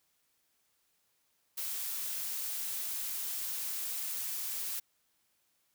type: noise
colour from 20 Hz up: blue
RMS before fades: -37 dBFS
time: 1.57-4.8 s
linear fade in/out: 10 ms
effects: white hiss -75 dBFS RMS until 5.74 s